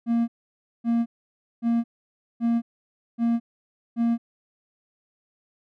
triangle tone bursts, 233.1 Hz, A#3, in tune, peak -17 dBFS, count 6, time 0.06-4.18 s, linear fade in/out 50 ms, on 220 ms, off 560 ms, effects none

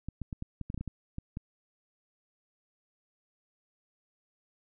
clicks, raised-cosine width 5 ms, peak -24 dBFS, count 12, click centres 0.086 / 0.217 / 0.328 / 0.424 / 0.613 / 0.701 / 0.744 / 0.777 / 0.81 / 0.877 / 1.184 / 1.371 s, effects none

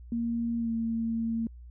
sine tone with pitch glide, 233.1 to 227.6 Hz, A#3 to A#3, 0 to -41 cents, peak -27 dBFS, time 0.12-1.47 s, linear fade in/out 2 ms, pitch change -41 cents, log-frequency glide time 0.58-0.71 s, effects added 60 Hz sine -44 dBFS peak until 1.7 s

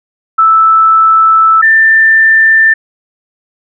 sine tone pair in turn, 1316 / 1782.7 Hz, E6 / A6, -3 / +22 cents, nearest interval perfect fourth, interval 525 cents, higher second, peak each -3 dBFS, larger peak neither, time 0.38-1.62 / 1.62-2.74 s, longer first, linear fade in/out 10 ms, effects none

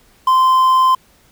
triangle tone with quantisation, 1037 Hz, C6, 16 cents flat, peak -7 dBFS, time 0.27-0.95 s, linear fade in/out 5 ms, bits 6, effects pink hiss -52 dBFS RMS until 1.31 s

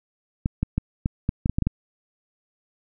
clicks, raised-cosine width 5 ms, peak -9 dBFS, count 10, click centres 0.459 / 0.63 / 0.78 / 1.059 / 1.291 / 1.459 / 1.496 / 1.585 / 1.623 / 1.67 s, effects none

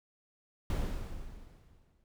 brown noise with exponential decay, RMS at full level -29 dBFS, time 0.7-2.04 s, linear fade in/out 1 ms, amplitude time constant 290 ms, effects none

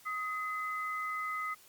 sine tone pair together, 1256.4 / 2036 Hz, D#6 / C7, +16 / -48 cents, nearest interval minor sixth, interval 836 cents, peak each -35 / -39 dBFS, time 0.05-1.55 s, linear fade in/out 20 ms, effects white hiss -59 dBFS RMS until 1.68 s + Opus 48 kbps

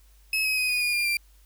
35% pulse tone with pitch steps, 2577 / 2542 / 2507 / 2472 / 2438 / 2404 / 2371 Hz, E7 / D#7 / D#7 / D#7 / D#7 / D7 / D7, -40 / +36 / +12 / -12 / -36 / +40 / +16 cents, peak -21 dBFS, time 0.33-1.17 s, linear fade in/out 2 ms, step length 120 ms, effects added 50 Hz sine -53 dBFS peak until 1.45 s + white hiss -63 dBFS RMS until 1.45 s

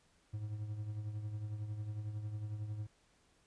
triangle tone with tremolo, 105.9 Hz, G#2, 34 cents sharp, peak -34 dBFS, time 0.33-2.87 s, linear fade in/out 10 ms, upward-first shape triangle, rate 11 Hz, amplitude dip 60%, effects pink hiss -71 dBFS RMS until 3.46 s + resampled to 22050 Hz

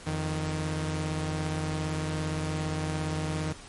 sawtooth tone pair together, 86.5 / 155.56 Hz, F2 / D#3, -16 / 0 cents, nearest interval minor seventh, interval 1016 cents, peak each -30 / -26 dBFS, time 0.06-3.53 s, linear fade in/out 10 ms, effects pink hiss -47 dBFS RMS until 3.68 s + MP3 48 kbps

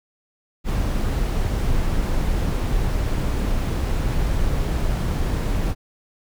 brown noise, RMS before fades -21 dBFS, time 0.64-5.75 s, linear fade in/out 50 ms, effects none

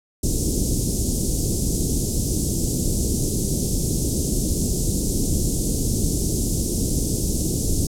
pink band-stop noise, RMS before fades -21 dBFS, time 0.23-7.87 s, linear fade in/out 5 ms, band 390 to 6200 Hz, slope 24 dB/octave, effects low-pass 10000 Hz 12 dB/octave

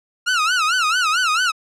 sawtooth tone with vibrato, 1367 Hz, F6, 37 cents flat, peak -12 dBFS, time 0.26-1.52 s, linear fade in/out 20 ms, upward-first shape sine, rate 4.5 Hz, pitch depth 180 cents each way, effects low-pass 7000 Hz 12 dB/octave

